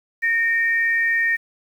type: tone pair together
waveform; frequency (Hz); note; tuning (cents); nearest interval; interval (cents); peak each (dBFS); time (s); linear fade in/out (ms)
sine; 1838.2 / 2318; A#6 / D7; -25 / -23; major third; 402; -17 / -26; 0.22-1.37; 20
effects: 8-bit